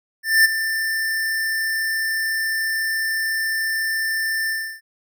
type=tone with ADSR envelope; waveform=square; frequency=1783 Hz; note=A6; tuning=22 cents sharp; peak=-10 dBFS; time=0.23-4.81 s; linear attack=220 ms; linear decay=13 ms; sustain=-11 dB; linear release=320 ms; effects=none